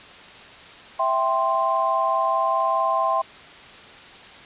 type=chord; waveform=sine; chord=C major; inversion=first; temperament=equal; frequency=659.3 / 784 / 1046.5 Hz; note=E5 / G5 / C6; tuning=0 / 0 / 0 cents; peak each=-24 / -25 / -21 dBFS; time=0.99-3.22 s; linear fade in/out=10 ms; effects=white hiss -43 dBFS RMS until 4.45 s + resampled to 8000 Hz